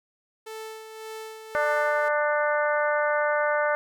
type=tone with tremolo; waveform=sawtooth; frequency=440 Hz; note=A4; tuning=in tune; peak=-31 dBFS; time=0.46-2.09 s; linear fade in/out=10 ms; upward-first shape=sine; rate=1.8 Hz; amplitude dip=50%
type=harmonic tone; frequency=297 Hz; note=D4; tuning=20 cents sharp; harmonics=2 / 3 / 4 / 5 / 6 / 7; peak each=-24 / -30 / -30 / -28 / -33 / -37 dBFS; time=1.55-3.75 s; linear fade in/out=0 ms
effects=none

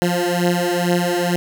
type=beating tone pair; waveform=15% pulse; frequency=174.61 / 176.81 Hz; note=F3 / F3; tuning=0 / +22 cents; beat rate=2.2 Hz; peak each=-13 dBFS; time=0.02-1.36 s; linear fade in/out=0 ms; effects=none

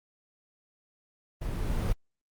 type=noise with level ramp; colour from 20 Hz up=brown; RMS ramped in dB=-33 to -26 dBFS; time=1.41-1.93 s; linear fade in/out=10 ms; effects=Opus 24 kbps

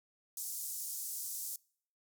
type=band-pass noise; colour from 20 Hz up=white; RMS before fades=-41 dBFS; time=0.37-1.56 s; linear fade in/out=2 ms; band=6000 to 16000 Hz; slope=24 dB/octave; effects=noise-tail reverb RT60 0.6 s tail -26 dB re dry

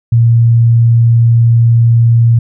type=tone; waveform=sine; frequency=116.54 Hz; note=A#2; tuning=in tune; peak=-4 dBFS; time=0.12-2.39 s; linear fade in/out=5 ms; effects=none

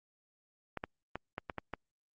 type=clicks; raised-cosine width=0.5 ms; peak=-22 dBFS; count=7; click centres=0.773 / 0.839 / 1.156 / 1.381 / 1.498 / 1.583 / 1.737 s; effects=Opus 48 kbps

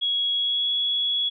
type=tone with pitch glide; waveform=sine; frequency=3329 to 3364 Hz; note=G#7 to G#7; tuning=+3 to +22 cents; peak=-21 dBFS; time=0.01-1.3 s; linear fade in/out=20 ms; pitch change=+19 cents; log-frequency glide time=0.35-0.72 s; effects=none

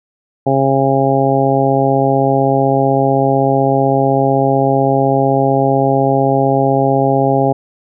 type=harmonic tone; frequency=135.8 Hz; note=C#3; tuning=35 cents flat; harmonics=1 / 2 / 3 / 4 / 5 / 6; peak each=-17 / -17 / -17 / -17 / -17 / -17 dBFS; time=0.46-7.53 s; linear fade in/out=10 ms; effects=none

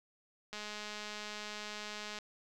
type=click train; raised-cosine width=0.2 ms; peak=-26 dBFS; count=349; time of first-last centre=0.53-2.187 s; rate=210 Hz; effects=none

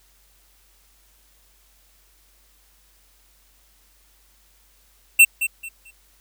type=tone with echo; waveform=square; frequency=2698 Hz; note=E7; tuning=40 cents sharp; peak=-8 dBFS; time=5.19-5.25 s; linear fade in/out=10 ms; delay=220 ms; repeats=3; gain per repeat=-12 dB; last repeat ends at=5.91 s; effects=added 48 Hz sine -59 dBFS peak until 6.2 s + white hiss -59 dBFS RMS until 6.2 s

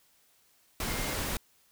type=tone in noise; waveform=sine; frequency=2117 Hz; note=C7; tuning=20 cents sharp; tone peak=-43 dBFS; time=0.88-1.13 s; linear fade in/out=2 ms; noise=pink; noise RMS=-33 dBFS; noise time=0.8-1.37 s; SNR=-13 dB; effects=white hiss -66 dBFS RMS until 1.71 s

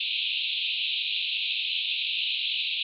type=band-pass noise; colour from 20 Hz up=pink; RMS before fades=-29 dBFS; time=0-2.83 s; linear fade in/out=5 ms; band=2500 to 4000 Hz; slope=96 dB/octave; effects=none

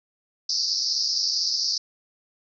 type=band-pass noise; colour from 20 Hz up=pink; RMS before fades=-25 dBFS; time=0.49-1.78 s; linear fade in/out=5 ms; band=4500 to 5600 Hz; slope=96 dB/octave; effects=none

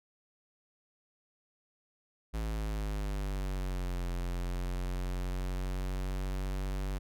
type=exponential two-way sweep; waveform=square; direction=down then up; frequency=55 to 44 to 48.29 Hz; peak=-33 dBFS; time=2.33-6.99 s; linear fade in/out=20 ms; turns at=4.09 s; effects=none

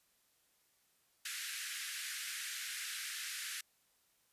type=band-pass noise; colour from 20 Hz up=pink; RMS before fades=-43 dBFS; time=1.25-3.61 s; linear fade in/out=5 ms; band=1500 to 13000 Hz; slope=48 dB/octave; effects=white hiss -74 dBFS RMS until 4.32 s + resampled to 32000 Hz

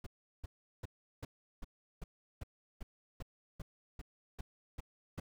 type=noise bursts; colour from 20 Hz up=brown; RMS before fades=-42 dBFS; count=14; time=0.04-5.2 s; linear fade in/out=5 ms; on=25 ms; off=370 ms; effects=none

